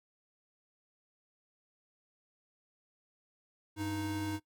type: tone pair together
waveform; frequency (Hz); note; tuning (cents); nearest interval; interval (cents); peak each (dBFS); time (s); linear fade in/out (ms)
square; 98 / 311.1; G2 / D#4; 0 / 0; octave + minor sixth; 2000; -40 / -36; 3.76-4.4; 50
effects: noise-tail reverb RT60 0.1 s tail -19 dB re dry

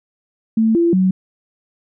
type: tone with pitch steps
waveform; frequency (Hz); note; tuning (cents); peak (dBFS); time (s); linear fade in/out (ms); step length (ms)
sine; 222.6 / 339.7 / 186.9; A3 / F4 / F#3; +20 / -48 / +18; -11; 0.57-1.11; 5; 180
effects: none

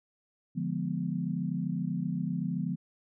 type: chord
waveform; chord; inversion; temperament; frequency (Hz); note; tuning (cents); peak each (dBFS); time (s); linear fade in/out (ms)
sine; D diminished seventh; none; equal; 146.83 / 174.61 / 207.7 / 246.9; D3 / F3 / Ab3 / Cb4; 0 / 0 / 0 / 0; -36 / -32 / -37 / -36; 0.55-2.76; 20
effects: none

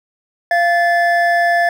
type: tone pair together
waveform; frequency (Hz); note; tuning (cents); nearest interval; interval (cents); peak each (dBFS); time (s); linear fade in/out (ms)
triangle; 690.5 / 1741; F5 / A6; -20 / -19; octave + major third; 1601; -11 / -14; 0.51-1.69; 2
effects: none

